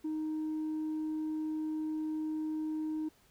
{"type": "tone with tanh clipping", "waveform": "triangle", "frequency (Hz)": 311.1, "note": "D#4", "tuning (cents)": 0, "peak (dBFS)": -33, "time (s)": [0.04, 3.09], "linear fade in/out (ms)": 10, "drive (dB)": 6, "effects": ["pink hiss -66 dBFS RMS until 3.3 s"]}